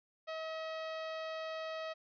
sawtooth tone, 639 Hz, D#5, 46 cents sharp, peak -35 dBFS, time 0.27-1.94 s, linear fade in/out 20 ms, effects resampled to 11025 Hz

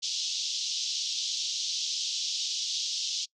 white band-pass noise, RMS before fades -32 dBFS, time 0.02-3.26 s, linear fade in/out 20 ms, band 3100 to 6200 Hz, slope 48 dB/octave, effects noise-tail reverb RT60 0.1 s tail -24 dB re dry

